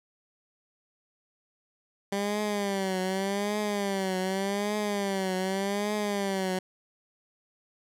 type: tone with vibrato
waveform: 15% pulse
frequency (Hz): 197.7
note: G3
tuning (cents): +15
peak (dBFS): -21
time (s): 2.12-6.59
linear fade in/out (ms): 5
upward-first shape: triangle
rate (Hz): 0.85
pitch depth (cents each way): 120
effects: low-pass 12000 Hz 12 dB/octave